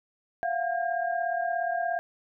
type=tone cluster; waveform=sine; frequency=686 / 723 / 1613 Hz; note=F5 / F#5 / G6; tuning=-31 / -40 / +49 cents; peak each=-28 / -31 / -34 dBFS; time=0.43-1.99 s; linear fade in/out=0 ms; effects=none